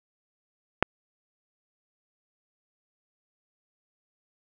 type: click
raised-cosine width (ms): 0.5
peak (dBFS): -3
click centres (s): 0.826
effects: none